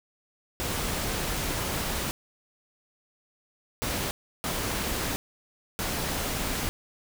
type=noise bursts at uneven times; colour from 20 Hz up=pink; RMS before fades=-30 dBFS; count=4; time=0.6-2.11 / 3.82-4.11 / 4.44-5.16 / 5.79-6.69 s; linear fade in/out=0 ms; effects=none